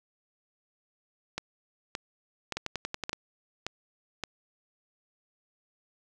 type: two click trains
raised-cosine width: 0.2 ms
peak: -15 / -15 dBFS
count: 7 / 6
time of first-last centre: 2.57-3.131 / 1.38-4.237 s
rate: 10.7 / 1.75 Hz
effects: none